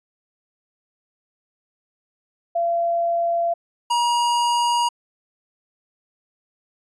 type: tone pair in turn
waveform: sine / square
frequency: 682 / 953 Hz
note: F5 / A#5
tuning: -41 / +38 cents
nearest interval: tritone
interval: 579 cents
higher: second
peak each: -18 dBFS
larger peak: neither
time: 2.55-3.54 / 3.9-4.89 s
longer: neither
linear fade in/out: 10 ms
effects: resampled to 22050 Hz